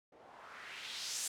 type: noise with low-pass filter sweep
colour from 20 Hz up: blue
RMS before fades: -45 dBFS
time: 0.12-1.28 s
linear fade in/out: 5 ms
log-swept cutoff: 530 to 8400 Hz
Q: 1.8
effects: none